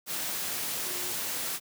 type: tone in noise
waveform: sine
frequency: 359.2 Hz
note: F4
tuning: 49 cents sharp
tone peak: -44 dBFS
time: 0.83-1.15 s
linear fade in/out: 50 ms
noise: white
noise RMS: -33 dBFS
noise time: 0.06-1.6 s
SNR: -14 dB
effects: high-pass 100 Hz 12 dB/octave